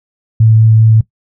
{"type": "tone with vibrato", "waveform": "sine", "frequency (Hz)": 110.9, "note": "A2", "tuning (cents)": 14, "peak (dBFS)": -4, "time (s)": [0.4, 1.01], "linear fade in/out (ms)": 5, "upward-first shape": "triangle", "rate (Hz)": 5, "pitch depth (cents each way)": 9, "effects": ["noise-tail reverb RT60 0.1 s tail -18 dB re dry"]}